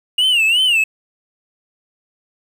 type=tone with vibrato; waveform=triangle; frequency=2825 Hz; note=F7; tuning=19 cents sharp; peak=-10 dBFS; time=0.18-0.84 s; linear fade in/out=5 ms; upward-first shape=sine; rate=2.8 Hz; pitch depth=150 cents each way; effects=7-bit